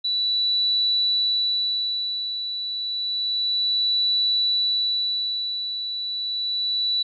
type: tone with tremolo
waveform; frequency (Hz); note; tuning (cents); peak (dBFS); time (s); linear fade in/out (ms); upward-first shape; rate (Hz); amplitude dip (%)
sine; 3951; B7; 0; -18; 0.04-7.03; 10; sine; 0.3; 60
effects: none